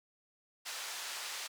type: band-pass noise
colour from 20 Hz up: white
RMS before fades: -42 dBFS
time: 0.65-1.48 s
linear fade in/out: 20 ms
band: 750 to 6400 Hz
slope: 12 dB/octave
effects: none